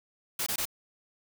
white noise bursts, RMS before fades -31 dBFS, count 3, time 0.39-0.654 s, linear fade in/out 5 ms, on 74 ms, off 21 ms, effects none

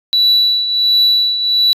sine tone with tremolo, 3944 Hz, B7, 3 cents flat, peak -5 dBFS, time 0.13-1.73 s, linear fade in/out 0 ms, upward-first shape triangle, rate 1.4 Hz, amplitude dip 70%, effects tanh soft clip ceiling -6 dBFS

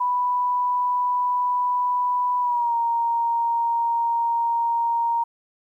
sine tone with pitch glide, 987.8 to 932.4 Hz, B5 to A#5, 0 to 0 cents, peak -19 dBFS, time 0-5.24 s, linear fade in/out 10 ms, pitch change -100 cents, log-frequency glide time 2.4-2.75 s, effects 10-bit

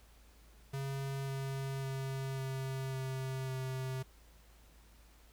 square tone with pitch steps, 136.7 / 135.52 / 134.35 / 133.19 / 132.04 / 130.9 Hz, C#3 / C#3 / C3 / C3 / C3 / C3, -24 / -39 / +46 / +31 / +16 / +1 cents, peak -37 dBFS, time 0.73-4.03 s, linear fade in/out 10 ms, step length 550 ms, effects added 54 Hz sine -59 dBFS peak until 5.32 s + pink hiss -65 dBFS RMS until 5.32 s

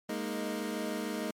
25% pulse chord, Ab suspended second, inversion none, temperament equal with one note detuned, 206.6 / 233.1 / 311.1 Hz, Ab3 / Bb3 / Eb4, -9 / 0 / 0 cents, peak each -34 dBFS, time 0.09-1.31 s, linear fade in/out 5 ms, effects MP3 64 kbps

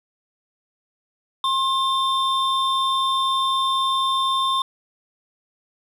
triangle tone pair together, 1065 / 3582 Hz, C6 / A7, +30 / +30 cents, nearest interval octave + major sixth, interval 2100 cents, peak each -18 / -22 dBFS, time 1.44-4.62 s, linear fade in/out 2 ms, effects none

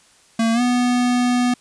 square tone with pitch glide, 227 to 246.1 Hz, A#3 to B3, -46 to -6 cents, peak -16 dBFS, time 0.39-1.54 s, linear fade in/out 5 ms, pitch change +140 cents, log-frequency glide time 0.53-0.61 s, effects white hiss -53 dBFS RMS until 1.6 s + resampled to 22050 Hz

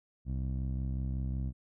15% pulse tone with low-pass filter, 65.41 Hz, C2, in tune, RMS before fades -34 dBFS, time 0.25-1.53 s, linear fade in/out 50 ms, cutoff 170 Hz, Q 0.51, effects none

